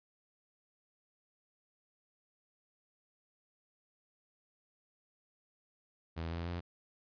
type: tone with pitch steps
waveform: sawtooth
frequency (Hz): 82.3 / 84.56 / 86.89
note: E2 / E2 / F2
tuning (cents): -2 / +45 / -8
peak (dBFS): -33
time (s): 6.16-6.61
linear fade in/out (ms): 20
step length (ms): 150
effects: resampled to 11025 Hz